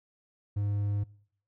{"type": "tone", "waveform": "triangle", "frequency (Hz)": 102.1, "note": "G#2", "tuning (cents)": -29, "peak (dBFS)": -25, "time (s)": [0.56, 1.04], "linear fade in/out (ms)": 10, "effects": ["noise-tail reverb RT60 0.6 s tail -23 dB re dry"]}